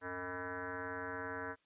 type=tone with frequency modulation; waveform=sine; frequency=987.8 Hz; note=B5; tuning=in tune; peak=-39 dBFS; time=0.01-1.56 s; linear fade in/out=50 ms; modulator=178 Hz; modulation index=4.3; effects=white hiss -75 dBFS RMS until 1.65 s + resampled to 8000 Hz